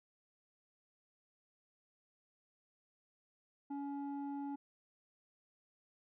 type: tone with low-pass filter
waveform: square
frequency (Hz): 281.6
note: C#4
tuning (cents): +27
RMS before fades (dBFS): -42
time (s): 3.7-4.56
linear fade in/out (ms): 10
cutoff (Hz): 670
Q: 5.7
effects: none